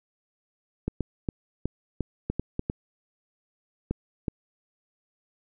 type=clicks; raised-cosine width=3 ms; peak=-14 dBFS; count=11; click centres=0.88 / 1.007 / 1.288 / 1.656 / 2.007 / 2.3 / 2.396 / 2.594 / 2.699 / 3.91 / 4.282 s; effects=none